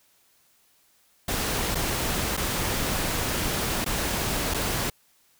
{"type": "noise with dropouts", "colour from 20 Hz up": "pink", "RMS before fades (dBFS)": -27, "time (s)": [1.28, 4.9], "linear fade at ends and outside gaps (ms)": 5, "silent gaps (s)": [[1.748, 1.753], [2.368, 2.374], [3.845, 3.861], [4.539, 4.543]], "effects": ["white hiss -63 dBFS RMS until 5.39 s"]}